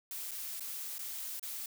blue noise with dropouts, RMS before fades -41 dBFS, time 0.11-1.66 s, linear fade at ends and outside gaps 2 ms, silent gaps 0.311-0.315 / 0.597-0.606 / 0.983-0.991 / 1.396-1.428 s, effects none

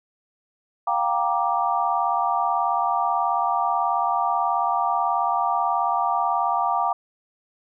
sine chord, G minor seventh, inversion third, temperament just, 705.6 / 784 / 940.8 / 1176 Hz, F5 / G5 / Bb5 / D6, +18 / 0 / +16 / +2 cents, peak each -25 dBFS, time 0.87-6.93 s, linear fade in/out 5 ms, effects none

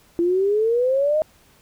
sine exponential sweep, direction up, 336.7 to 632 Hz, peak -16 dBFS, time 0.19-1.22 s, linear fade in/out 0 ms, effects pink hiss -55 dBFS RMS until 1.61 s

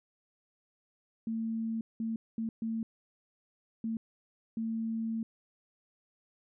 sine tone bursts at uneven times, 225 Hz, A3, 39 cents sharp, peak -31 dBFS, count 6, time 1.27-1.81 / 2-2.16 / 2.38-2.49 / 2.62-2.83 / 3.84-3.97 / 4.57-5.23 s, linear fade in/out 2 ms, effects none

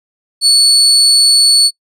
35% pulse tone, 4435 Hz, C#8, in tune, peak -4 dBFS, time 0.41-1.71 s, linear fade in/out 50 ms, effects noise-tail reverb RT60 0.1 s tail -26 dB re dry + resampled to 32000 Hz

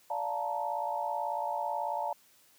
sine chord, Bb major seventh, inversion first, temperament just, 582.7 / 699.2 / 874.1 / 932.3 Hz, D5 / F5 / A5 / Bb5, -14 / +2 / -12 / 0 cents, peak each -38 / -37 / -34 / -37 dBFS, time 0.1-2.13 s, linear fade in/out 5 ms, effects white hiss -63 dBFS RMS until 2.58 s + high-pass 100 Hz 12 dB/octave

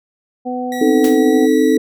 harmonic tone, 250 Hz, B3, 21 cents sharp, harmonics 1 / 2 / 3, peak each -22 / -25 / -24 dBFS, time 0.45-1.47 s, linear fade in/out 20 ms
sawtooth tone with pitch glide, 1928 to 1941.4 Hz, B6 to B6, -42 to -30 cents, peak -24 dBFS, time 0.72-1.77 s, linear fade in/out 2 ms, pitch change +12 cents, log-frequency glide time 1.18-1.39 s
sine chord, A diminished, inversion first, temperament equal with one note detuned, 262.8 / 311.1 / 440 Hz, C4 / Eb4 / A4, +8 / 0 / 0 cents, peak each -14 dBFS, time 0.81-1.78 s, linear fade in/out 5 ms
white noise with exponential decay, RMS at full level -24 dBFS, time 1.04-1.27 s, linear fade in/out 2 ms, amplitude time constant 50 ms
effects none

